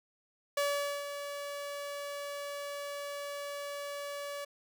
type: tone with ADSR envelope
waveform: sawtooth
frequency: 572 Hz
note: D5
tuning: 46 cents flat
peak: -24 dBFS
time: 0.57-4.45 s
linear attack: 5 ms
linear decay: 460 ms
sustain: -10 dB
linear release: 9 ms
effects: none